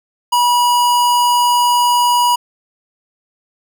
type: tone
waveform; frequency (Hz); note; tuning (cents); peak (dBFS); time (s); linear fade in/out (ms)
square; 970; B5; -31; -11; 0.32-2.36; 10
effects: none